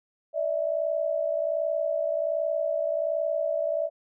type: tone pair together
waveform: sine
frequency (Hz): 587.3 / 648.6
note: D5 / E5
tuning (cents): 0 / -28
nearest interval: major second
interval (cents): 172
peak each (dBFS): -27 / -27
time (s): 0.33-3.9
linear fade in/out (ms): 50
effects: none